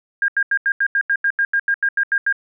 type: tone bursts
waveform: sine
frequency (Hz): 1614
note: G#6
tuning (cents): -50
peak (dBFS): -14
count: 15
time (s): 0.22-2.326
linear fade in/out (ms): 2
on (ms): 62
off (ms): 84
effects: none